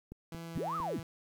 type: click train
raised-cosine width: 3 ms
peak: -31 dBFS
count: 4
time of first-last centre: 0.12-0.802 s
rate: 4.4 Hz
type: tone with vibrato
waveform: sawtooth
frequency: 165.6 Hz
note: E3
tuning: 8 cents sharp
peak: -38 dBFS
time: 0.32-1.03 s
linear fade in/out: 2 ms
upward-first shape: sine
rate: 2.2 Hz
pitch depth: 11 cents each way
type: linear two-way sweep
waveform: sine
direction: up then down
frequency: 69.3 to 1324 to 69.3 Hz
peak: -33 dBFS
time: 0.55-1 s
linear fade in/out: 10 ms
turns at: 0.76 s
effects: 10-bit